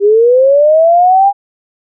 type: linear sweep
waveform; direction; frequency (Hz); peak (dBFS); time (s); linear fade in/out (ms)
sine; up; 395.1 to 811; -4; 0-1.33; 50
effects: none